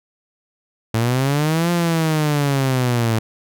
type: linear two-way sweep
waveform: sawtooth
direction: up then down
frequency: 110 to 174.61 to 110 Hz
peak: -12 dBFS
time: 0.94-3.19 s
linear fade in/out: 5 ms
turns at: 1.71 s
effects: none